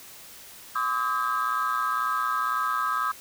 sine tone cluster, 1031 / 1149 / 1271 / 1606 Hz, C6 / D6 / D#6 / G6, -26 / -38 / +36 / +41 cents, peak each -31 / -29 / -25 / -31 dBFS, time 0.75-3.12 s, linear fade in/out 10 ms, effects tanh soft clip ceiling -18 dBFS + white hiss -46 dBFS RMS until 3.2 s

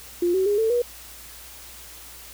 sine tone with pitch steps, 349.2 / 378.6 / 410.5 / 445.1 / 482.6 Hz, F4 / F#4 / G#4 / A4 / B4, 0 / +40 / -20 / +20 / -40 cents, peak -18 dBFS, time 0.22-0.82 s, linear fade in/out 5 ms, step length 120 ms, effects added 60 Hz sine -50 dBFS peak until 2.33 s + white hiss -43 dBFS RMS until 2.33 s

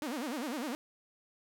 sawtooth tone with vibrato, 270 Hz, C#4, 45 cents flat, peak -31 dBFS, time 0.02-0.75 s, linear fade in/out 0 ms, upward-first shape sine, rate 9.9 Hz, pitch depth 270 cents each way, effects none

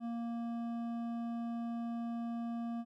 triangle tone with hard clipping, 233.4 Hz, A#3, 2 cents sharp, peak -38 dBFS, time 0-2.85 s, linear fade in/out 50 ms, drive 13 dB, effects none

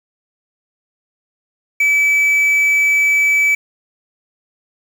triangle tone with quantisation, 2300 Hz, D7, 37 cents flat, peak -9 dBFS, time 1.8-3.55 s, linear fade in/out 5 ms, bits 6, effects none

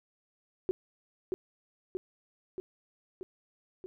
sine tone with echo, 372 Hz, F#4, 9 cents sharp, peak -25 dBFS, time 0.69-0.71 s, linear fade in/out 0 ms, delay 630 ms, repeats 5, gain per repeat -3 dB, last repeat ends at 3.86 s, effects none

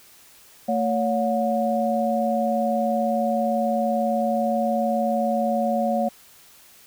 sine tone cluster, 224.9 / 563 / 722 Hz, A3 / C#5 / F#5, +38 / +27 / -43 cents, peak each -24 dBFS, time 0.68-6.09 s, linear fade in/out 10 ms, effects white hiss -51 dBFS RMS until 6.86 s

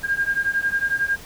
sine beating tone pair, 1606 / 1617 Hz, G6 / G#6, +41 / -47 cents, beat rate 11 Hz, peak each -23 / -22 dBFS, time 0.03-1.17 s, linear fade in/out 20 ms, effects pink hiss -41 dBFS RMS until 1.25 s

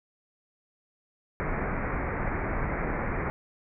pink low-pass noise, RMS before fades -30 dBFS, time 1.4-3.3 s, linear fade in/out 0 ms, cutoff 2300 Hz, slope 96 dB/octave, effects none

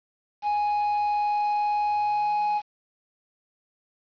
triangle tone with pitch glide, 830.6 to 835.4 Hz, G#5 to G#5, 0 to +10 cents, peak -20 dBFS, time 0.42-2.62 s, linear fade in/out 50 ms, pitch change +10 cents, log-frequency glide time 1.07-2.42 s, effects resampled to 11025 Hz + 8-bit

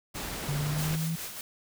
pink noise, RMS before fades -36 dBFS, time 0.14-0.97 s, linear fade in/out 20 ms
sine linear sweep, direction up, 142.3 to 164.81 Hz, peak -28 dBFS, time 0.48-1.16 s, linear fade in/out 10 ms
white noise with tremolo, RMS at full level -37 dBFS, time 0.78-1.41 s, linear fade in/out 2 ms, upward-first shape sine, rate 5 Hz, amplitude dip 50%
effects none

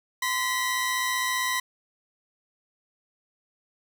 sawtooth tone pair together, 1028.2 / 1941 Hz, C6 / B6, -31 / -31 cents, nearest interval major seventh, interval 1100 cents, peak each -24 dBFS, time 0.22-1.6 s, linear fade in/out 5 ms, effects none

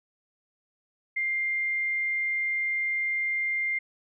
sine tone, 2100 Hz, C7, 6 cents sharp, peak -25 dBFS, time 1.16-3.79 s, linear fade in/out 10 ms, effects none

